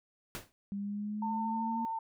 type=noise with exponential decay; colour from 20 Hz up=pink; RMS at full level=-37 dBFS; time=0.35-0.52 s; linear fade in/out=0 ms; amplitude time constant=36 ms
type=exponential sweep; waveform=sine; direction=up; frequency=198.9 to 231.5 Hz; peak=-34 dBFS; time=0.72-1.85 s; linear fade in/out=0 ms
type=tone with vibrato; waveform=sine; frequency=902 Hz; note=A5; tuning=43 cents sharp; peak=-33 dBFS; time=1.22-1.99 s; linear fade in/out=5 ms; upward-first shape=square; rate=13 Hz; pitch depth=11 cents each way
effects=none